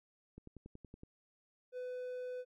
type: click train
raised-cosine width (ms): 3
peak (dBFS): -38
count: 8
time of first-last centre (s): 0.38-1.034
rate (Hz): 10.7
type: tone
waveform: triangle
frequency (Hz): 501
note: B4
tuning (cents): +25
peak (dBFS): -38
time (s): 1.72-2.45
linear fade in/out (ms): 50
effects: none